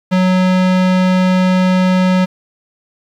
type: tone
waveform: square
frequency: 184.6 Hz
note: F#3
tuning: 4 cents flat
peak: -10 dBFS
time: 0.11-2.26 s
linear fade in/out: 20 ms
effects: low-pass 4000 Hz 12 dB/octave + 7-bit